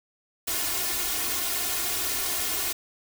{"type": "noise with comb filter", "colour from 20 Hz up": "white", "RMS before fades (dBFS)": -28, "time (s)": [0.47, 2.73], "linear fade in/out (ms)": 10, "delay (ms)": 2.8, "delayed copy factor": 0.85, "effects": []}